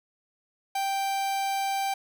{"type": "tone", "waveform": "45% pulse", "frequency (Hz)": 784, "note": "G5", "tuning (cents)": 0, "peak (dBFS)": -26, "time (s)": [0.75, 1.94], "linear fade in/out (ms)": 5, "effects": []}